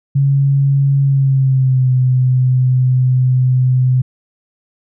sine tone with pitch glide, 138.59 to 127.82 Hz, C#3 to C3, 0 to -40 cents, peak -9 dBFS, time 0.15-4.02 s, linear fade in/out 10 ms, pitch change -140 cents, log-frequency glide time 1.02-1.91 s, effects none

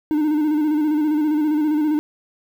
triangle tone with vibrato, 303.5 Hz, D#4, 43 cents flat, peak -14 dBFS, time 0.11-1.99 s, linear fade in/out 0 ms, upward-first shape square, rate 15 Hz, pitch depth 41 cents each way, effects 8-bit

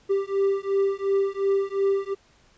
triangle beating tone pair, 392 / 394.8 Hz, G4 / G4, 0 / +12 cents, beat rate 2.8 Hz, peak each -22 / -22 dBFS, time 0.09-2.15 s, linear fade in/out 20 ms, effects pink hiss -59 dBFS RMS until 2.57 s + resampled to 16000 Hz

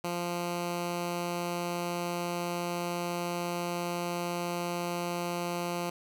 10% pulse tone, 174.1 Hz, F3, 5 cents flat, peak -23 dBFS, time 0.04-5.9 s, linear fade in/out 5 ms, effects none

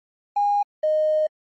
triangle tone pair in turn, 817 / 617.4 Hz, G#5 / D#5, -29 / -14 cents, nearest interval perfect fourth, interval 485 cents, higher first, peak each -13 dBFS, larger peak neither, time 0.36-0.63 / 0.83-1.27 s, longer second, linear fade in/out 10 ms, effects tanh soft clip ceiling -15 dBFS + MP3 32 kbps

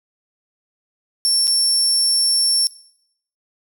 30% pulse tone with dropouts, 5440 Hz, F8, 46 cents flat, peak -10 dBFS, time 1.25-2.67 s, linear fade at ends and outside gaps 0 ms, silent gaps 1.471-1.477 s, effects noise-tail reverb RT60 0.7 s tail -20 dB re dry

